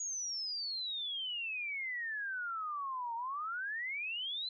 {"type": "exponential two-way sweep", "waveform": "sine", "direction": "down then up", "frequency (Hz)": [6800, 910, 4117], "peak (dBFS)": -36, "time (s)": [0, 4.49], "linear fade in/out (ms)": 5, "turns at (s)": 3.15, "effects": []}